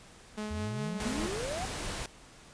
sawtooth tone with tremolo, 212.7 Hz, G#3, 42 cents sharp, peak -30 dBFS, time 0.37-1.27 s, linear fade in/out 10 ms, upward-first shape sine, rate 4.8 Hz, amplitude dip 35%
triangle exponential sweep, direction up, 74 to 794 Hz, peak -33 dBFS, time 0.5-1.66 s, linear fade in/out 10 ms
pink noise, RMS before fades -37 dBFS, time 1-2.06 s, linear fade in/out 2 ms
effects pink hiss -54 dBFS RMS until 2.53 s + resampled to 22050 Hz

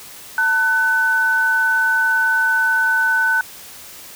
sine tone pair together, 895.1 / 1503 Hz, A5 / F#6, +29 / +27 cents, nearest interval major sixth, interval 898 cents, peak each -23 / -14 dBFS, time 0.38-3.41 s, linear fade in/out 2 ms, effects white hiss -38 dBFS RMS until 4.15 s

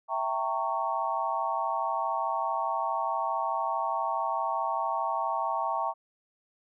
sine chord, E diminished seventh, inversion none, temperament equal with one note detuned, 659.3 / 784 / 916.8 / 1108.7 Hz, E5 / G5 / Bb5 / Db6, 0 / 0 / -29 / 0 cents, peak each -34 / -33 / -31 / -32 dBFS, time 0.08-5.94 s, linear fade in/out 50 ms, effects none

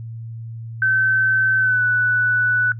sine tone with pitch glide, 1536 to 1485.4 Hz, G6 to F#6, -36 to +6 cents, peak -14 dBFS, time 0.82-2.72 s, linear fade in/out 2 ms, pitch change -58 cents, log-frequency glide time 1.58-1.83 s, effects noise-tail reverb RT60 0.1 s tail -19 dB re dry + added 114 Hz sine -29 dBFS peak until 2.79 s

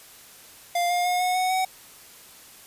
square tone with pitch steps, 698.5 / 708.7 / 719 / 729.4 / 740 / 750.8 Hz, F5 / F5 / F#5 / F#5 / F#5 / F#5, 0 / +25 / -50 / -25 / 0 / +25 cents, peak -22 dBFS, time 0.75-1.65 s, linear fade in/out 5 ms, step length 150 ms, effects white hiss -48 dBFS RMS until 2.66 s + resampled to 32000 Hz

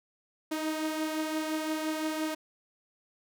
sawtooth beating tone pair, 311.6 / 317.4 Hz, D#4 / D#4, +3 / +35 cents, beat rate 5.8 Hz, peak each -27 / -34 dBFS, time 0.51-2.35 s, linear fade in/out 10 ms, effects none

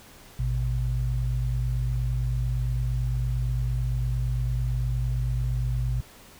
sine tone pair together, 55.08 / 123.9 Hz, A1 / B2, +3 / +6 cents, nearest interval octave + major second, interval 1403 cents, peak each -26 dBFS, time 0.39-6.01 s, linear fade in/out 5 ms, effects pink hiss -50 dBFS RMS until 6.39 s

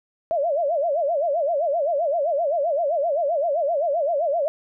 sine tone with vibrato, 620 Hz, D#5, 6 cents flat, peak -19 dBFS, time 0.31-4.48 s, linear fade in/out 0 ms, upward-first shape sine, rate 7.7 Hz, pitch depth 210 cents each way, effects none

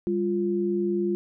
sine tone pair together, 199.41 / 349.2 Hz, G3 / F4, +30 / 0 cents, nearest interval minor seventh, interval 970 cents, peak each -27 / -24 dBFS, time 0.07-1.15 s, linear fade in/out 0 ms, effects none

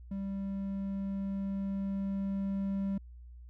triangle tone with level ramp, 196 Hz, G3, in tune, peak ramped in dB -32 to -28 dBFS, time 0.11-2.98 s, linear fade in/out 5 ms, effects added 60 Hz sine -47 dBFS peak until 3.49 s

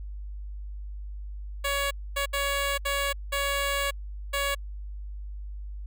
10% pulse tone bursts at uneven times, 561 Hz, C#5, 21 cents sharp, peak -17 dBFS, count 6, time 1.64-1.91 / 2.16-2.26 / 2.33-2.78 / 2.85-3.13 / 3.32-3.91 / 4.33-4.55 s, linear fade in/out 10 ms, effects added 50 Hz sine -34 dBFS peak until 5.86 s + MP3 96 kbps

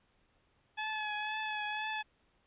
15% pulse tone with vibrato, 854 Hz, G#5, 48 cents sharp, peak -28 dBFS, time 0.77-2.03 s, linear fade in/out 20 ms, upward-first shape triangle, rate 2 Hz, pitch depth 34 cents each way, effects pink hiss -72 dBFS RMS until 2.46 s + resampled to 8000 Hz

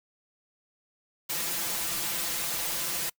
white noise with comb filter, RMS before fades -31 dBFS, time 1.29-3.1 s, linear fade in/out 10 ms, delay 5.9 ms, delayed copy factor +0.85, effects noise-tail reverb RT60 0.1 s tail -25 dB re dry

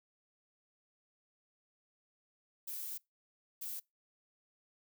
violet noise bursts at uneven times, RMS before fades -42 dBFS, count 2, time 2.67-2.98 / 3.61-3.8 s, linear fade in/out 10 ms, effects noise-tail reverb RT60 0.2 s tail -24 dB re dry

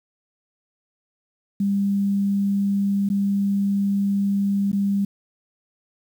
sine tone with dropouts, 199.3 Hz, G3, 29 cents sharp, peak -18 dBFS, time 1.6-5.05 s, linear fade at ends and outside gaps 5 ms, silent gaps 3.09-3.1 / 4.717-4.729 s, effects 8-bit

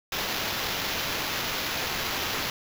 violet noise with sample-and-hold, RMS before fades -30 dBFS, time 0.12-2.5 s, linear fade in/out 2 ms, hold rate 8820 Hz, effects none

